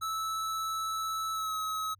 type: tone with pitch glide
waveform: square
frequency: 1309 to 1281.3 Hz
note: E6 to E6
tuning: -13 to -50 cents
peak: -32 dBFS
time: 0.01-1.95 s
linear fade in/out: 20 ms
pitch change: -37 cents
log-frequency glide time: 1.33-1.54 s
effects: added 96 Hz sine -61 dBFS peak until 1.99 s

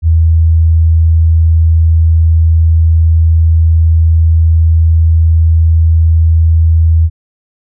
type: tone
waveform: sine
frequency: 81.3 Hz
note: E2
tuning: 23 cents flat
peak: -4 dBFS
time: 0.02-7.1 s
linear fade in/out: 50 ms
effects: none

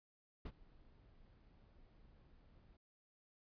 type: noise with ADSR envelope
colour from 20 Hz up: brown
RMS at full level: -43 dBFS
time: 0.45-2.77 s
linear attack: 7 ms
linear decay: 54 ms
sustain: -22 dB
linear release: 6 ms
effects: resampled to 11025 Hz

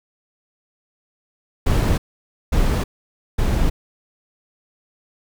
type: noise bursts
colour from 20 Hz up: brown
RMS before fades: -17 dBFS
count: 3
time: 1.66-3.7 s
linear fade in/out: 10 ms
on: 320 ms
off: 540 ms
effects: none

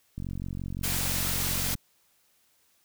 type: click train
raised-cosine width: 5 ms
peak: -23 dBFS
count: 73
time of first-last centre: 0.18-1.752 s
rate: 45.8 Hz
type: noise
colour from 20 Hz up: white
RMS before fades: -30 dBFS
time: 0.83-1.75 s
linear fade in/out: 10 ms
effects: white hiss -67 dBFS RMS until 2.84 s

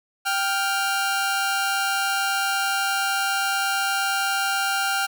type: tone pair together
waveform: sawtooth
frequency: 784 / 1399.1 Hz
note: G5 / F6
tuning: 0 / +3 cents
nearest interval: minor seventh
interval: 1003 cents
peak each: -21 / -20 dBFS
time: 0.25-5.07 s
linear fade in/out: 20 ms
effects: none

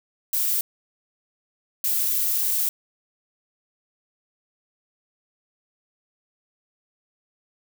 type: noise bursts at uneven times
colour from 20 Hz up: violet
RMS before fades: -23 dBFS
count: 2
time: 0.33-0.61 / 1.84-2.69 s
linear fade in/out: 2 ms
effects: none

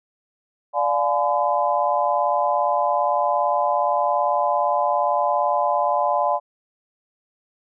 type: chord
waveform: sine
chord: D diminished seventh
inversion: none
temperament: just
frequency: 587.3 / 704.8 / 845.8 / 1014.9 Hz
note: D5 / F5 / Ab5 / Cb6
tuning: 0 / +16 / +31 / +47 cents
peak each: -23 dBFS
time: 0.73-6.4 s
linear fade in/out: 50 ms
effects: none

